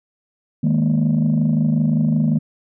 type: chord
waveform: sine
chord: D# suspended fourth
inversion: none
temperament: equal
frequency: 155.56 / 207.7 / 233.1 Hz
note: D#3 / G#3 / A#3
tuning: 0 / 0 / 0 cents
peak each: -16 / -19 / -17 dBFS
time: 0.63-2.39 s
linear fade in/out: 10 ms
effects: tanh soft clip ceiling -10 dBFS